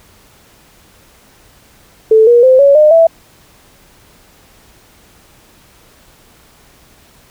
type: tone with pitch steps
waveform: sine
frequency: 440 / 477.1 / 517.2 / 560.8 / 608 / 659.3 Hz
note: A4 / A#4 / C5 / C#5 / D#5 / E5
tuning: 0 / +40 / -20 / +20 / -40 / 0 cents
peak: -3 dBFS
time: 2.11-3.07 s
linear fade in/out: 5 ms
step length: 160 ms
effects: pink hiss -46 dBFS RMS until 7.3 s